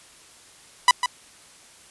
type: tone with echo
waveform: sawtooth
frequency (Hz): 989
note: B5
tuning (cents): +2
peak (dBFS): -7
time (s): 0.88-0.91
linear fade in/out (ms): 2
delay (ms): 150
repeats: 1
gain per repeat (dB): -9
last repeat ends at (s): 1.06
effects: white hiss -50 dBFS RMS until 1.9 s + resampled to 24000 Hz